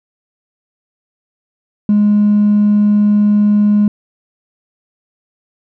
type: tone with hard clipping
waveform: sine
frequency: 207.7 Hz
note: G#3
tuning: in tune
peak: -8 dBFS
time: 1.89-3.88 s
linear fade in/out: 2 ms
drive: 1 dB
effects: none